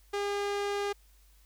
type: tone with low-pass filter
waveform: sawtooth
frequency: 405.1 Hz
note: G#4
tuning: 43 cents flat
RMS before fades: -32 dBFS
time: 0.13-0.93 s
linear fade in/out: 10 ms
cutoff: 7800 Hz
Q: 0.52
effects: added 50 Hz sine -58 dBFS peak until 1.45 s + white hiss -66 dBFS RMS until 1.45 s